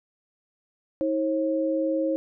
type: tone pair together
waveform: sine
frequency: 319.1 / 539 Hz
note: D#4 / C#5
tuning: +44 / -49 cents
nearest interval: major sixth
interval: 907 cents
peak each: -25 dBFS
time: 1.01-2.16 s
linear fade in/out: 0 ms
effects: none